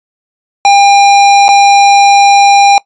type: tone with dropouts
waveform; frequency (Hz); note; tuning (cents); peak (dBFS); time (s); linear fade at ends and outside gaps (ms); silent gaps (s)
square; 802; G5; +39; -3; 0.65-2.78; 1; 1.482-1.489
effects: noise-tail reverb RT60 0.1 s tail -21 dB re dry + resampled to 16000 Hz